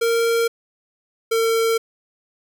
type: tone pair in turn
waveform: square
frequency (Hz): 462.2 / 453.7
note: A#4 / A#4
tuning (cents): -15 / -47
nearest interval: unison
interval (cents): 32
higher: first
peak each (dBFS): -17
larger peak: neither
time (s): 0.01-0.48 / 1.31-1.78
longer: neither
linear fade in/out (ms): 10
effects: none